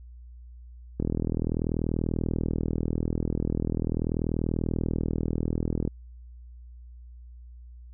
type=click train; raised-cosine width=3 ms; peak=-14 dBFS; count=198; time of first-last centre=1-5.876 s; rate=40.4 Hz; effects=added 60 Hz sine -43 dBFS peak until 7.93 s